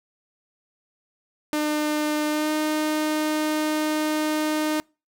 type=tone with pitch glide; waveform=sawtooth; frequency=301.8 to 307.1 Hz; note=D4 to D#4; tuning=+47 to -23 cents; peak=-18 dBFS; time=1.53-4.8 s; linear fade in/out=0 ms; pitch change=+30 cents; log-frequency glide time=2.29-2.51 s; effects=noise-tail reverb RT60 0.3 s tail -26 dB re dry